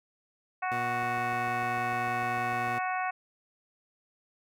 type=harmonic tone; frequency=370 Hz; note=F#4; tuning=in tune; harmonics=2 / 3 / 4 / 5 / 6 / 7; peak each=-31 / -35 / -37 / -39 / -41 / -42 dBFS; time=0.62-3.11 s; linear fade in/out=10 ms
type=tone; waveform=15% pulse; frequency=120 Hz; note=B2; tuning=49 cents flat; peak=-30 dBFS; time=0.71-2.79 s; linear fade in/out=10 ms
type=click train; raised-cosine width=2 ms; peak=-36 dBFS; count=12; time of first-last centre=1.03-2.679 s; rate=6.67 Hz
effects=none